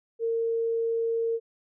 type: tone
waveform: sine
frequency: 458 Hz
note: A#4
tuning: 31 cents flat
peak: -24 dBFS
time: 0.19-1.4 s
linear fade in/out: 50 ms
effects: none